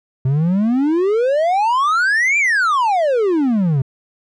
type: exponential two-way sweep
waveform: triangle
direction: up then down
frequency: 126.9 to 2403 to 126.9 Hz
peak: -11 dBFS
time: 0.25-3.82 s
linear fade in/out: 5 ms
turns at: 2.38 s
effects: resampled to 22050 Hz